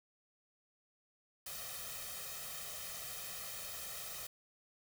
white noise with comb filter, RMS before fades -45 dBFS, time 1.46-4.27 s, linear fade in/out 5 ms, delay 1.6 ms, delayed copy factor +0.95, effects none

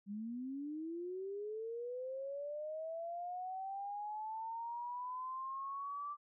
sine linear sweep, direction up, 196 to 1174.7 Hz, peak -40 dBFS, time 0.06-6.17 s, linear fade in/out 50 ms, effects none

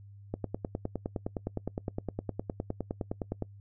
click train, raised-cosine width 2 ms, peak -19 dBFS, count 31, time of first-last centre 0.34-3.423 s, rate 9.73 Hz, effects noise-tail reverb RT60 0.1 s tail -23 dB re dry + added 100 Hz sine -48 dBFS peak until 3.6 s

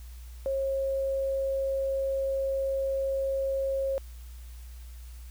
sine tone, 541 Hz, C#5, 42 cents flat, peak -26 dBFS, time 0.46-3.98 s, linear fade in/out 0 ms, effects added 60 Hz sine -41 dBFS peak until 5.3 s + white hiss -57 dBFS RMS until 5.3 s

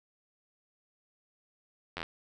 slowing click train, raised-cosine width 0.3 ms, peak -20 dBFS, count 6, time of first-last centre 1.97-2.03 s, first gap 11 ms, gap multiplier 1.04, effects none

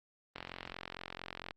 click train, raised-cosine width 0.3 ms, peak -25 dBFS, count 52, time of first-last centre 0.36-1.509 s, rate 44.4 Hz, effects Opus 24 kbps

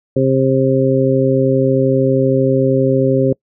harmonic tone, 132.8 Hz, C3, 26 cents sharp, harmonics 1 / 2 / 3 / 4, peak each -16 / -16 / -16 / -16 dBFS, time 0.16-3.33 s, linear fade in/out 5 ms, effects noise-tail reverb RT60 0.1 s tail -26 dB re dry

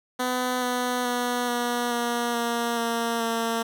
10% pulse tone with pitch steps, 251.3 / 248 / 244.7 / 241.5 / 238.3 / 235.1 / 232 / 229 Hz, B3 / B3 / B3 / B3 / A#3 / A#3 / A#3 / A#3, +30 / +7 / -16 / -39 / +38 / +15 / -8 / -31 cents, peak -16 dBFS, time 0.19-3.63 s, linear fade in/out 10 ms, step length 430 ms, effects none

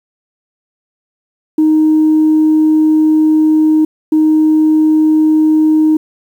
sine tone pair in turn, 311.1 / 311.1 Hz, D#4 / D#4, 0 / 0 cents, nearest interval unison, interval 0 cents, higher neither, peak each -5 dBFS, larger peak neither, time 1.58-3.85 / 4.12-5.97 s, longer first, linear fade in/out 5 ms, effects tanh soft clip ceiling -3 dBFS + 7-bit

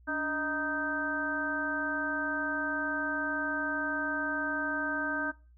harmonic tone with a mistuned harmonic, 311.1 Hz, D#4, in tune, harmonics 1 / 2 / 3 / 4 / 5, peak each -35 / -39 / -40 / -40 / -32 dBFS, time 0.07-5.32 s, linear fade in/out 20 ms, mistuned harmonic 1, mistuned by -120 cents, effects noise-tail reverb RT60 0.3 s tail -20 dB re dry + added 60 Hz sine -55 dBFS peak until 5.57 s

